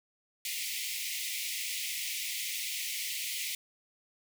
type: high-pass noise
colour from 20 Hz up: pink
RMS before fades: -36 dBFS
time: 0.45-3.55 s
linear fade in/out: 2 ms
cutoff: 2000 Hz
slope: 96 dB/octave
effects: none